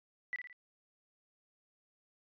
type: tone with echo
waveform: sine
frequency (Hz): 1975.5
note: B6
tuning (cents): 0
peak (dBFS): -34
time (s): 0.33-0.36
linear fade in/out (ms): 0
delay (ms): 56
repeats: 3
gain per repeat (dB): -6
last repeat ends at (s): 0.528
effects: resampled to 11025 Hz